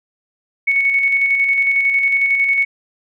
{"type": "tone with tremolo", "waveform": "sine", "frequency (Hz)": 2217, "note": "C#7", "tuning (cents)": 0, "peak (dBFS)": -11, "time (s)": [0.67, 2.65], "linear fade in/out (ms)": 10, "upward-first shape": "square", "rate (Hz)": 11, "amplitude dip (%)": 35, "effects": []}